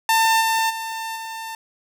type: tone with level steps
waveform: sawtooth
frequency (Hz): 897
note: A5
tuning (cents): +33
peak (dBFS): -11 / -14 / -23 / -26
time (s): 0.09-1.55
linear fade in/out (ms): 2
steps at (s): 0.4 / 0.69 / 1.15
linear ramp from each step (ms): 20
effects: none